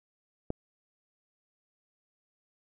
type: click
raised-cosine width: 2 ms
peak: -18 dBFS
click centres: 0.504 s
effects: none

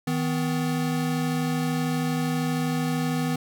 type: tone pair together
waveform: square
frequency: 158.4 / 251.2 Hz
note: D#3 / B3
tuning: +31 / +30 cents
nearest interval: minor sixth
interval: 799 cents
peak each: -27 / -27 dBFS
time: 0.07-3.36 s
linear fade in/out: 5 ms
effects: none

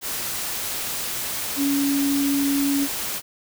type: tone in noise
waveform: sine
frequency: 280 Hz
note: C#4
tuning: 18 cents sharp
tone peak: -19 dBFS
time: 1.56-2.88 s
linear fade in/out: 50 ms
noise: white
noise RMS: -28 dBFS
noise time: 0.01-3.22 s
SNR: +6 dB
effects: none

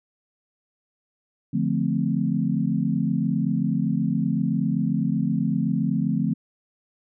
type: chord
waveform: sine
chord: D minor seventh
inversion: none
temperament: equal with one note detuned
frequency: 146.83 / 174.61 / 220 / 259.2 Hz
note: D3 / F3 / A3 / C4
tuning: 0 / 0 / 0 / -16 cents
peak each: -27 / -25 / -25 / -27 dBFS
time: 1.53-6.34 s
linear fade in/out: 10 ms
effects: none

